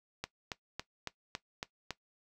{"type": "click train", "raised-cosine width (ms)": 0.2, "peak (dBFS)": -19, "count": 7, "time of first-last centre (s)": [0.24, 1.907], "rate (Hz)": 3.6, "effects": ["noise-tail reverb RT60 0.1 s tail -17 dB re dry"]}